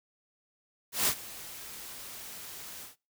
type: noise with ADSR envelope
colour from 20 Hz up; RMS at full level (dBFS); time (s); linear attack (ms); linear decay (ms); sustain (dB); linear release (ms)
white; -25; 0.92-2.96; 150; 73; -19; 140
effects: noise-tail reverb RT60 0.3 s tail -24 dB re dry